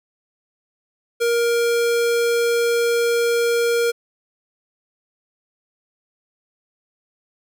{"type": "tone", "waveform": "square", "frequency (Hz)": 470, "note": "A#4", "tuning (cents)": 14, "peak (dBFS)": -17, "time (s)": [1.2, 3.92], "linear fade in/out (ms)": 20, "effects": []}